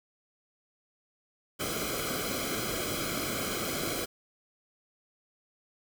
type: noise with comb filter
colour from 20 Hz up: pink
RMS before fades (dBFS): -33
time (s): 1.59-4.06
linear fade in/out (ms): 20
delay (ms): 1.1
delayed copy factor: -0.9
effects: none